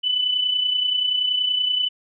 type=tone with amplitude modulation; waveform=sine; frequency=2994 Hz; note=F#7; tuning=20 cents sharp; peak=-16 dBFS; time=0.03-1.89 s; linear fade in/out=20 ms; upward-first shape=sine; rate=30.5 Hz; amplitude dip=55%; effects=none